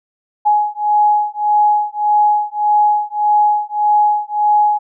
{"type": "beating tone pair", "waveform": "sine", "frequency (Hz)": [837, 838.7], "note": ["G#5", "G#5"], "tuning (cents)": [13, 17], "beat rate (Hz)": 1.7, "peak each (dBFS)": -14, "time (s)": [0.45, 4.79], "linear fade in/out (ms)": 20, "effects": []}